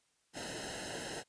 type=noise with comb filter; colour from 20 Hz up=pink; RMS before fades=-42 dBFS; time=0.33-1.24 s; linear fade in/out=50 ms; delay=0.86 ms; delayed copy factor=-1; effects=white hiss -75 dBFS RMS until 1.28 s + resampled to 22050 Hz